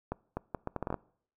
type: accelerating click train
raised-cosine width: 1 ms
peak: -19 dBFS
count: 10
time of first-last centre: 0.12-0.943 s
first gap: 250 ms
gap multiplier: 0.71
effects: noise-tail reverb RT60 0.6 s tail -24 dB re dry